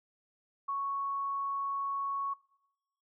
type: tone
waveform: sine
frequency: 1108.7 Hz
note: C#6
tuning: in tune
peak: -31 dBFS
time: 0.68-2.34 s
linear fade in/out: 10 ms
effects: noise-tail reverb RT60 0.9 s tail -23 dB re dry